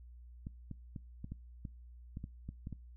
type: clicks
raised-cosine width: 5 ms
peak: -30 dBFS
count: 11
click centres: 0.469 / 0.713 / 0.962 / 1.244 / 1.32 / 1.652 / 2.171 / 2.241 / 2.49 / 2.671 / 2.727 s
effects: noise-tail reverb RT60 0.3 s tail -24 dB re dry + added 60 Hz sine -51 dBFS peak until 2.96 s